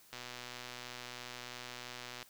click train, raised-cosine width 0.2 ms, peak -27 dBFS, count 259, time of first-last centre 0.13-2.228 s, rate 123 Hz, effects white hiss -62 dBFS RMS until 2.29 s

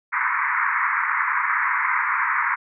pink band-pass noise, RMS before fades -22 dBFS, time 0.12-2.56 s, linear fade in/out 20 ms, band 950 to 2200 Hz, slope 96 dB/octave, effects none

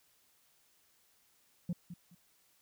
sine tone with echo, 174.7 Hz, F3, 1 cent sharp, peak -29 dBFS, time 1.69-1.73 s, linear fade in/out 5 ms, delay 210 ms, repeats 2, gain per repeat -13 dB, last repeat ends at 2.15 s, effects tanh soft clip ceiling -31 dBFS + white hiss -70 dBFS RMS until 2.61 s

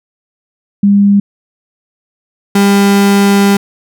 sine / 35% pulse tone pair in turn, 201.3 / 199.79 Hz, G3 / G3, +46 / +33 cents, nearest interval unison, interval 13 cents, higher first, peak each -4 dBFS, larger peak neither, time 0.83-1.2 / 2.55-3.57 s, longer second, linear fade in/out 5 ms, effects none

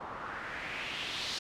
white noise with low-pass filter sweep, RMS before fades -39 dBFS, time 0-1.39 s, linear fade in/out 10 ms, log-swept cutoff 1000 to 4500 Hz, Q 2.4, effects none

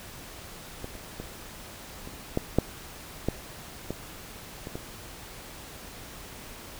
clicks, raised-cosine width 2 ms, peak -22 / -29 / -22 / -27 / -11 / -6 / -11 / -17 / -23 / -20 dBFS, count 10, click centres 0.844 / 0.953 / 1.2 / 2.075 / 2.374 / 2.586 / 3.286 / 3.906 / 4.671 / 4.755 s, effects pink hiss -44 dBFS RMS until 6.79 s

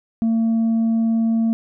sine tone with tanh clipping, 226.5 Hz, A#3, 50 cents flat, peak -16 dBFS, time 0.22-1.53 s, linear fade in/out 0 ms, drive 2 dB, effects none

